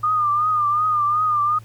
sine tone with vibrato, 1213 Hz, D#6, 44 cents flat, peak -16 dBFS, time 0.03-1.59 s, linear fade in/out 10 ms, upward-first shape triangle, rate 2.7 Hz, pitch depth 71 cents each way, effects added 111 Hz sine -39 dBFS peak until 1.64 s + pink hiss -53 dBFS RMS until 1.64 s

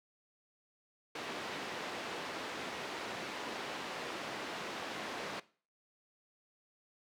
pink band-pass noise, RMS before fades -42 dBFS, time 1.15-5.4 s, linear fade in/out 5 ms, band 310 to 3800 Hz, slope 12 dB/octave, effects noise-tail reverb RT60 0.4 s tail -19 dB re dry

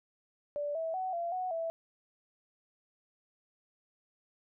sine tone with pitch steps, 583 / 651 / 749 / 684 / 738 / 659 Hz, D5 / E5 / F#5 / F5 / F#5 / E5, -13 / -22 / +21 / -36 / -5 / -1 cents, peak -32 dBFS, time 0.56-1.7 s, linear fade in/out 0 ms, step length 190 ms, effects none

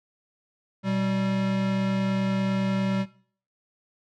square tone pair together, 123.47 / 193.35 Hz, B2 / G3, 0 / -24 cents, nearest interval minor sixth, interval 776 cents, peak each -32 / -25 dBFS, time 0.83-3.06 s, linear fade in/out 50 ms, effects noise-tail reverb RT60 0.5 s tail -19 dB re dry + low-pass 4000 Hz 12 dB/octave

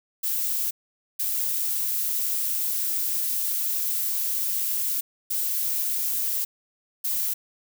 violet noise bursts at uneven times, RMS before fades -26 dBFS, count 4, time 0.23-0.71 / 1.19-5.01 / 5.3-6.45 / 7.04-7.34 s, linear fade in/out 10 ms, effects none

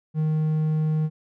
triangle tone, 155.56 Hz, D#3, in tune, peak -18 dBFS, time 0.14-1.1 s, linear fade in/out 50 ms, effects none

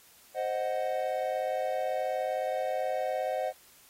triangle chord, C diminished, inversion none, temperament equal, 523.3 / 622.3 / 740 Hz, C5 / Eb5 / Gb5, 0 / 0 / 0 cents, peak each -31 dBFS, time 0.34-3.53 s, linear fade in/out 50 ms, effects white hiss -58 dBFS RMS until 3.89 s + AAC 48 kbps

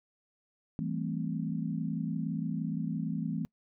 sine chord, A minor seventh, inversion second, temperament equal with one note detuned, 164.81 / 196 / 222.3 / 261.6 Hz, E3 / G3 / A3 / C4, 0 / 0 / +18 / 0 cents, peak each -34 / -39 / -36 / -38 dBFS, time 0.79-3.45 s, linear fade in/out 0 ms, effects noise-tail reverb RT60 0.1 s tail -25 dB re dry

